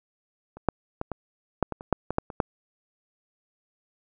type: clicks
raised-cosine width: 1 ms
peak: -28 / -6 / -15 / -17 / -7 / -17 / -25 / -6 / -14 / -8 / -24 / -7 dBFS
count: 12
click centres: 0.57 / 0.687 / 1.014 / 1.117 / 1.627 / 1.723 / 1.809 / 1.927 / 2.106 / 2.184 / 2.302 / 2.402 s
effects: none